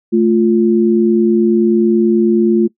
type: tone pair together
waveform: sine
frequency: 219.7 / 349 Hz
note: A3 / F4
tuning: -2 / -1 cents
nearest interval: minor sixth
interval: 801 cents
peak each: -11 dBFS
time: 0.12-2.68 s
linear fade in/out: 20 ms
effects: noise-tail reverb RT60 0.1 s tail -21 dB re dry